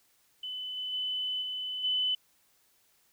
sine tone with level steps, 3012 Hz, F#7, 30 cents sharp, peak -35 / -33 / -30 / -33 / -26 dBFS, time 0.43-2.15 s, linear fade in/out 5 ms, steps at 0.76 / 0.92 / 1.41 / 1.83 s, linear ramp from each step 20 ms, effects white hiss -68 dBFS RMS until 3.12 s

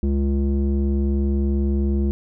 square tone with low-pass filter, 69.3 Hz, C#2, in tune, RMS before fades -20 dBFS, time 0.03-2.11 s, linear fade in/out 0 ms, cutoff 290 Hz, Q 3.7, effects none

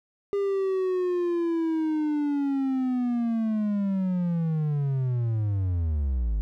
triangle linear sweep, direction down, 403.3 to 49.23 Hz, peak -21 dBFS, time 0.33-6.41 s, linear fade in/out 0 ms, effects none

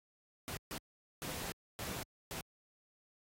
pink noise bursts at uneven times, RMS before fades -42 dBFS, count 5, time 0.48-0.57 / 0.71-0.78 / 1.22-1.52 / 1.79-2.03 / 2.31-2.41 s, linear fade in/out 0 ms, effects high-pass 60 Hz 12 dB/octave + AAC 48 kbps

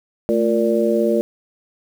harmonic tone with a mistuned harmonic, 116.54 Hz, A#2, in tune, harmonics 2 / 3 / 4 / 5, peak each -20 / -20 / -20 / -20 dBFS, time 0.29-1.21 s, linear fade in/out 0 ms, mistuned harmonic 2, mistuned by -96 cents, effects 7-bit

